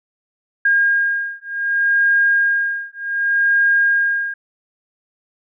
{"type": "beating tone pair", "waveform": "sine", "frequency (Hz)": [1619, 1619.66], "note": ["G#6", "G#6"], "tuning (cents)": [-45, -44], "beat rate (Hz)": 0.66, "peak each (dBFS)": -17, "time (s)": [0.65, 4.34], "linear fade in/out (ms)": 5, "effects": []}